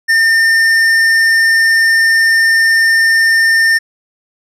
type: tone with tanh clipping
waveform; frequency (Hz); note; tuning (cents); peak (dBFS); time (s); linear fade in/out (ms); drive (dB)
triangle; 1809; A6; +48; -9; 0.08-3.79; 20; 15
effects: none